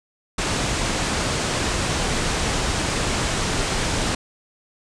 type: low-pass noise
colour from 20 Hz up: pink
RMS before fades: -23 dBFS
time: 0.38-4.15 s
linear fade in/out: 5 ms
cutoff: 9100 Hz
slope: 48 dB/octave
effects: none